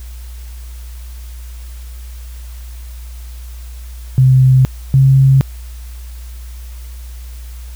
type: tone pair in turn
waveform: sine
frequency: 130.1 / 134.45 Hz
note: C3 / C3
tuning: -9 / +47 cents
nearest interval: minor second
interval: 56 cents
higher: second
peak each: -5 dBFS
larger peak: neither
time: 4.18-4.65 / 4.94-5.41 s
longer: neither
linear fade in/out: 0 ms
effects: added 60 Hz sine -27 dBFS peak until 7.75 s + white hiss -43 dBFS RMS until 7.75 s